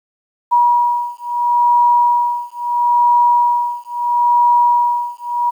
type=beating tone pair; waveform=sine; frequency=961 / 961.75 Hz; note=B5 / B5; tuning=-48 / -46 cents; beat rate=0.75 Hz; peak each=-14 dBFS; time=0.51-5.51 s; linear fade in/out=20 ms; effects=8-bit